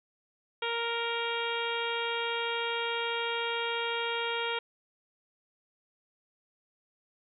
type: harmonic tone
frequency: 466.2 Hz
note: A#4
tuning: in tune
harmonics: 1 / 2 / 3 / 4 / 5 / 6 / 7 / 8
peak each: -35 / -36 / -37 / -42 / -38 / -40 / -38 / -44 dBFS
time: 0.62-4.59 s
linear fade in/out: 5 ms
effects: none